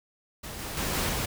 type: noise with level steps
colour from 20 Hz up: pink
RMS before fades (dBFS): -39 / -36 / -30 / -28 / -30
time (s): 0.43-1.26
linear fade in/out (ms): 10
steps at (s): 0.59 / 0.77 / 0.93 / 1.09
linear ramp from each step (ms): 2
effects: none